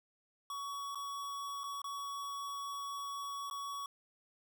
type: tone with dropouts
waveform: square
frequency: 1124 Hz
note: C#6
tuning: 24 cents sharp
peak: -40 dBFS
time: 0.5-3.86 s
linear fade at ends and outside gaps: 2 ms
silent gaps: 0.948-0.955 / 1.635-1.639 / 1.818-1.842 / 3.5-3.51 s
effects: none